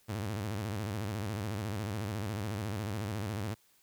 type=tone with vibrato; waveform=sawtooth; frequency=103.83 Hz; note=G#2; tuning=in tune; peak=-30 dBFS; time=0.08-3.55 s; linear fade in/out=20 ms; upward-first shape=square; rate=14 Hz; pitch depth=130 cents each way; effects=white hiss -67 dBFS RMS until 3.82 s